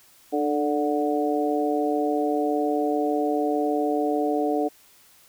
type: harmonic tone with a mistuned harmonic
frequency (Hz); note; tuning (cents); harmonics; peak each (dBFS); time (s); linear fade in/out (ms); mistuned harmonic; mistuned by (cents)
146.83; D3; 0; 2 / 3 / 4 / 5; -25 / -26 / -29 / -27; 0.32-4.69; 20; 2; +29
effects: white hiss -55 dBFS RMS until 5.28 s